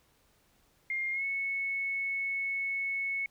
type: tone with pitch glide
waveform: sine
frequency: 2120 to 2204 Hz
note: C7 to C#7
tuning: +22 to -11 cents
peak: -30 dBFS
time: 0.9-3.26 s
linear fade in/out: 2 ms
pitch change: +67 cents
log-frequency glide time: 1.12-1.24 s
effects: pink hiss -68 dBFS RMS until 3.3 s